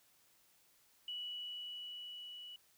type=tone with level ramp; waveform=sine; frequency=2944 Hz; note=F#7; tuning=9 cents flat; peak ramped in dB=-40 to -48 dBFS; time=1.08-2.56 s; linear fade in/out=2 ms; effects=white hiss -70 dBFS RMS until 2.77 s